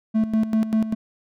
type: tone with tremolo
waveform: triangle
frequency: 219.8 Hz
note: A3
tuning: 2 cents flat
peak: -14 dBFS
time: 0.14-0.95 s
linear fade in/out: 20 ms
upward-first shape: square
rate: 5.1 Hz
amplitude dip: 70%
effects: none